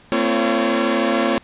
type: tone cluster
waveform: sawtooth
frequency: 227 / 260.4 / 341.2 / 559 Hz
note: A#3 / C4 / F4 / C#5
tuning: -46 / -8 / -40 / +14 cents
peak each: -18 dBFS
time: 0.12-1.38 s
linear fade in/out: 0 ms
effects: pink hiss -49 dBFS RMS until 1.43 s + resampled to 8000 Hz